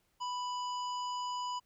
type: harmonic tone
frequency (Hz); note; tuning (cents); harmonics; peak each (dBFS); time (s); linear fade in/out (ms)
990; B5; +4; 1 / 3 / 5 / 7; -35 / -45 / -49 / -52; 0.2-1.6; 20
effects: pink hiss -75 dBFS RMS until 1.65 s